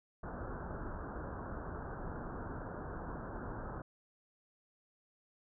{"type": "low-pass noise", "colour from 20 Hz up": "pink", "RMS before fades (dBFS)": -43, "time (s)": [0.23, 3.82], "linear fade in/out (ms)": 5, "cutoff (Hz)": 1600, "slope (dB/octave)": 96, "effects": []}